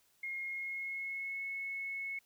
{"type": "tone with pitch glide", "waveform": "sine", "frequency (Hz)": [2145, 2194], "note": ["C7", "C#7"], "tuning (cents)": [42, -18], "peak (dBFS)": -37, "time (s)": [0.23, 2.19], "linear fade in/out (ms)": 5, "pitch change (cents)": 40, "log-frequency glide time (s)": [0.41, 1.43], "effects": ["white hiss -71 dBFS RMS until 2.25 s"]}